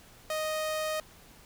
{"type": "tone", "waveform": "sawtooth", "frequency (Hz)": 622.3, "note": "D#5", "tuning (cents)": 0, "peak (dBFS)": -26, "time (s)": [0.3, 1], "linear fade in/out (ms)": 2, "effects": ["pink hiss -55 dBFS RMS until 1.45 s"]}